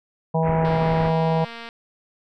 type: harmonic tone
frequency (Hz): 161.9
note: E3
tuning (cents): -31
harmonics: 1 / 3 / 4 / 5 / 6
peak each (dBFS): -20 / -25 / -26 / -27 / -28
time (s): 0.34-1.45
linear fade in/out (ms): 10
type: low-pass noise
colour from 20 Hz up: pink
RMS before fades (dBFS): -30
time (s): 0.42-1.12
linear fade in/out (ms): 50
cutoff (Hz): 2300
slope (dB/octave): 48
type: click train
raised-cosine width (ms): 0.3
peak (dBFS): -21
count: 242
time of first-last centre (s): 0.65-1.689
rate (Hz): 232
effects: none